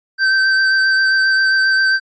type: tone with vibrato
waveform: square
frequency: 1552 Hz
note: G6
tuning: 18 cents flat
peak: -12 dBFS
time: 0.18-2 s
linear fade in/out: 50 ms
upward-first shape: triangle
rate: 7.5 Hz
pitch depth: 17 cents each way
effects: resampled to 16000 Hz